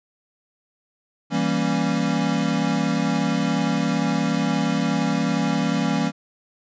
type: chord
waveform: square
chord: E diminished seventh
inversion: none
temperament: equal with one note detuned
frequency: 164.81 / 196 / 233.1 / 275.4 Hz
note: E3 / G3 / Bb3 / Db4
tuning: 0 / 0 / 0 / -11 cents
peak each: -26 dBFS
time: 1.3-6.12 s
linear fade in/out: 50 ms
effects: resampled to 16000 Hz